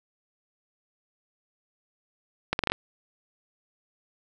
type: accelerating click train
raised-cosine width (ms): 0.3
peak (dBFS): -8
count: 6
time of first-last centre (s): 2.53-2.72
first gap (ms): 61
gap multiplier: 0.76
effects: none

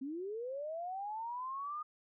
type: linear sweep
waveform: sine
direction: up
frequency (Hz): 255.8 to 1235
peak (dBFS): -38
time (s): 0.01-1.83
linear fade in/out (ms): 10
effects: none

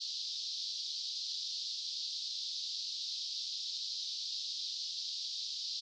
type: band-pass noise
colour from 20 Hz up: white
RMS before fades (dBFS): -40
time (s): 0-5.81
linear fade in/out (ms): 20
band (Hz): 3700 to 5100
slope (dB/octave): 48
effects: none

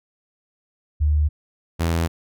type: tone pair in turn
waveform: sine / sawtooth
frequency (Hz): 74.8 / 83.26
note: D2 / E2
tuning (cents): +32 / +18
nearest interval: major second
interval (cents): 186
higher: second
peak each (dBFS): -15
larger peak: neither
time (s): 1-1.29 / 1.79-2.08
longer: neither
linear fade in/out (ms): 20
effects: none

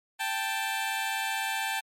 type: tone pair together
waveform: 15% pulse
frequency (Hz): 784 / 880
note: G5 / A5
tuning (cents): 0 / 0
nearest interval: major second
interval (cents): 200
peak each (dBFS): -25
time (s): 0.19-1.81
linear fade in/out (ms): 20
effects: MP3 64 kbps

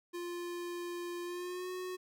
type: tone with pitch glide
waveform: square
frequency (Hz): 349.2 to 366.8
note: F4 to F#4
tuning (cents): 0 to -15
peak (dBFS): -39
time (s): 0.13-1.97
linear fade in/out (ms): 20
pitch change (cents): +85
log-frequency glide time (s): 1.23-1.7
effects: none

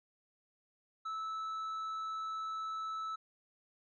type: tone with tanh clipping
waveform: sine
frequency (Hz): 1308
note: E6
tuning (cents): -14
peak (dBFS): -38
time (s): 1.05-3.16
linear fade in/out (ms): 10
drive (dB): 5
effects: none

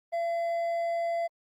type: tone with hard clipping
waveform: triangle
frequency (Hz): 678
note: E5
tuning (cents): +49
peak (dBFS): -28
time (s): 0.12-1.28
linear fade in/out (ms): 20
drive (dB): 7
effects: Opus 32 kbps

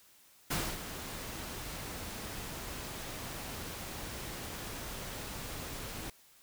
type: noise with ADSR envelope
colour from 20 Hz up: pink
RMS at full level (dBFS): -32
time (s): 0.5-6.1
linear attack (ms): 12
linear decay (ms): 260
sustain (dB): -10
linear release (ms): 3
effects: white hiss -62 dBFS RMS until 6.42 s

